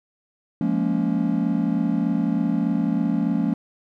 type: chord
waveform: triangle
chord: Bb minor seventh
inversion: second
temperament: just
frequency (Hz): 174.81 / 209.8 / 233.1 / 279.7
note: F3 / Ab3 / Bb3 / Db4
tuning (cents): +2 / +18 / 0 / +16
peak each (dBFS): -23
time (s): 0.61-3.54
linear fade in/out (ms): 2
effects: none